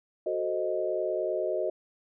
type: chord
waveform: sine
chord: F# diminished seventh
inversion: none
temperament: equal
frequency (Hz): 370 / 440 / 523.3 / 622.3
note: F#4 / A4 / C5 / Eb5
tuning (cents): 0 / 0 / 0 / 0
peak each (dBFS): -32 / -35 / -34 / -30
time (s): 0.26-1.7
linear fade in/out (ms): 5
effects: none